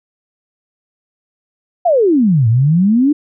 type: exponential two-way sweep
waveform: sine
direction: down then up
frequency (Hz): 740 to 108.3 to 306.8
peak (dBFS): -8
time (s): 1.85-3.13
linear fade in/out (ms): 10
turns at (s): 2.48
effects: none